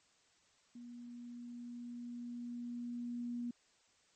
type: tone with level ramp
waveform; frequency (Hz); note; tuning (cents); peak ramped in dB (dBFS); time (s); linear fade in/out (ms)
sine; 240.2; B3; -48; -48 to -37; 0.75-3.51; 5
effects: white hiss -71 dBFS RMS until 4.15 s + MP3 32 kbps